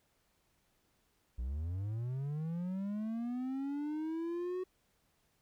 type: linear sweep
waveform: triangle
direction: up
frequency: 56.4 to 372.4 Hz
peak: -33 dBFS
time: 1.38-4.64 s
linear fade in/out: 10 ms
effects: pink hiss -75 dBFS RMS until 5.41 s